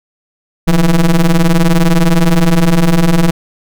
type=ring-modulated tone; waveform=square; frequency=81.9 Hz; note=E2; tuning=11 cents flat; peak=-4 dBFS; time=0.67-3.31 s; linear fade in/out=10 ms; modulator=91.7 Hz; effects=none